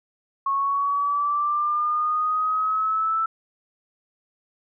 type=linear sweep; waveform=sine; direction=up; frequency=1095 to 1325 Hz; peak=-20 dBFS; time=0.46-3.26 s; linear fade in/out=5 ms; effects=none